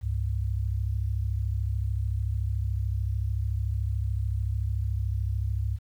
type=tone pair together; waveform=sine; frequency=67.48 / 101.1 Hz; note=C#2 / G#2; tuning=-46 / -46 cents; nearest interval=perfect fifth; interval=700 cents; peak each=-28 dBFS; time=0.01-5.79 s; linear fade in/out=50 ms; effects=10-bit